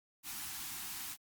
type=band-stop noise; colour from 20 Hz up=white; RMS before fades=-43 dBFS; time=0.23-1.17 s; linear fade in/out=50 ms; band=360 to 720 Hz; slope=96 dB/octave; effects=Opus 48 kbps